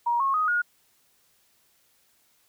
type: tone with pitch steps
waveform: sine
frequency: 948 / 1089 / 1250.9 / 1436.9 Hz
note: A#5 / C#6 / D#6 / F6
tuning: +29 / -31 / +9 / +49 cents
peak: -21 dBFS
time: 0.06-0.62 s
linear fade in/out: 10 ms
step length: 140 ms
effects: white hiss -65 dBFS RMS until 2.48 s